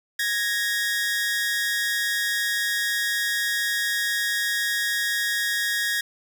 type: tone pair together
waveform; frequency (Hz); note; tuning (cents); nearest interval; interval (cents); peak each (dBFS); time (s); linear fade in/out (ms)
sawtooth; 1662.2 / 1864; G#6 / A#6; +1 / -1; major second; 198; -22; 0.19-6.01; 5
effects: none